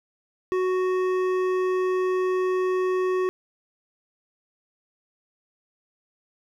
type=tone with hard clipping; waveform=sine; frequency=370 Hz; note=F#4; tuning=in tune; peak=-23 dBFS; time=0.52-3.29 s; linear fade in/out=0 ms; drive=11 dB; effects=none